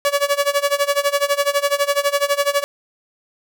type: tone with tremolo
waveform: sawtooth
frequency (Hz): 569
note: C#5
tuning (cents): +45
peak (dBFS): -9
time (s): 0.05-2.64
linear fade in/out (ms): 0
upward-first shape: sine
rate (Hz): 12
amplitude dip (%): 90
effects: none